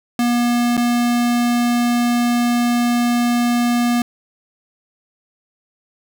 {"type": "tone with dropouts", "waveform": "square", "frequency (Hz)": 240, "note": "B3", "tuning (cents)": -49, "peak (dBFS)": -15, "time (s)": [0.19, 4.02], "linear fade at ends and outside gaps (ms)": 2, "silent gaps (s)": [0.769, 0.776], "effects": ["9-bit"]}